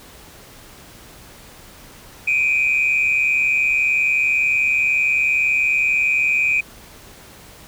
sine tone pair together, 2349 / 2489 Hz, D7 / D#7, 0 / 0 cents, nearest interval minor second, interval 100 cents, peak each -18 / -16 dBFS, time 2.27-6.61 s, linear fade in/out 10 ms, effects tanh soft clip ceiling -9 dBFS + pink hiss -43 dBFS RMS until 7.67 s

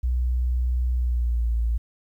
sine tone with pitch glide, 61.74 to 57.27 Hz, B1 to A#1, 0 to -30 cents, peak -20 dBFS, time 0.03-1.78 s, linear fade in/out 10 ms, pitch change -130 cents, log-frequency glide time 0.94-1.55 s, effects 10-bit

